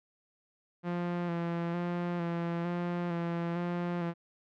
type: tone with vibrato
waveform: sawtooth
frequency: 172.3 Hz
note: F3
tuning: 23 cents flat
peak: -27 dBFS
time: 0.83-4.14 s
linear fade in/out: 50 ms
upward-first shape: square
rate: 1.1 Hz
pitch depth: 24 cents each way
effects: low-pass 2000 Hz 12 dB/octave